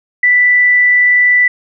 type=tone with frequency modulation; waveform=sine; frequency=1977 Hz; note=B6; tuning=1 cent sharp; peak=-6 dBFS; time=0.23-1.48 s; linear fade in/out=5 ms; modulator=21.2 Hz; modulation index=0.24; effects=none